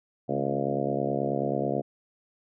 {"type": "harmonic tone with a mistuned harmonic", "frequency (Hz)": 69.3, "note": "C#2", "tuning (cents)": 0, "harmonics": [2, 3, 4, 5, 6, 7, 8, 9, 10], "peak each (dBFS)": [-34, -34, -34, -34, -34, -34, -34, -34, -34], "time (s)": [0.28, 1.82], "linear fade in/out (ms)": 20, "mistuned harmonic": 3, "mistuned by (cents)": 45, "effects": []}